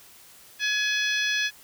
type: harmonic tone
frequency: 844 Hz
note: G#5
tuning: 28 cents sharp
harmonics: 2 / 3 / 4 / 5 / 6 / 7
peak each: -26 / -29 / -29 / -36 / -36 / -36 dBFS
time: 0.59-1.51 s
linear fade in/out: 50 ms
effects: white hiss -51 dBFS RMS until 1.63 s